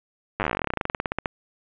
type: slowing click train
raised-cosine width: 0.5 ms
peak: -9 dBFS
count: 29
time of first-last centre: 0.4-1.258 s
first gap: 9 ms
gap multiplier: 1.08
effects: resampled to 8000 Hz + 7-bit